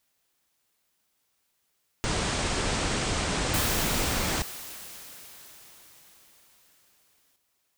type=low-pass noise; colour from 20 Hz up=pink; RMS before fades=-28 dBFS; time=2.04-4.42 s; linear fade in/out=0 ms; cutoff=9100 Hz; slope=96 dB/octave
type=noise with exponential decay; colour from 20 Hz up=white; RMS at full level=-29 dBFS; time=3.54-7.36 s; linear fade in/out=0 ms; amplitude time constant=830 ms
effects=white hiss -74 dBFS RMS until 7.77 s